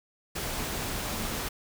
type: tone in noise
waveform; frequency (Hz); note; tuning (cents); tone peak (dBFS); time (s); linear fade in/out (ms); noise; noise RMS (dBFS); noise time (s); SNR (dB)
sine; 221; A3; +8; -40; 1.11-1.36; 10; pink; -33; 0.35-1.49; -10
effects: none